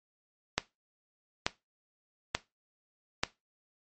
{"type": "click train", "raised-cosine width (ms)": 0.2, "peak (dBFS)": -8, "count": 4, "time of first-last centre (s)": [0.58, 3.235], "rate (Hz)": 1.13, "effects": ["noise-tail reverb RT60 0.2 s tail -17 dB re dry", "MP3 32 kbps"]}